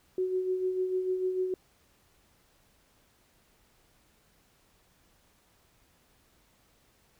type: tone with tremolo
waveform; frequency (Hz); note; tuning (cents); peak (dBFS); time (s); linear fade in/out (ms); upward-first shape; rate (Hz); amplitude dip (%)
sine; 370.8; F#4; +4; -25; 0.18-1.54; 2; sine; 6.7; 50
effects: pink hiss -66 dBFS RMS until 7.19 s